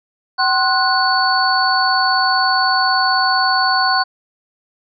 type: tone cluster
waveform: sine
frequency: 761 / 1055 / 1470 / 4461 Hz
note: F#5 / C6 / F#6 / C#8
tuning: +48 / +14 / -12 / +10 cents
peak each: -18 dBFS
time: 0.38-4.04 s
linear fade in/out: 20 ms
effects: none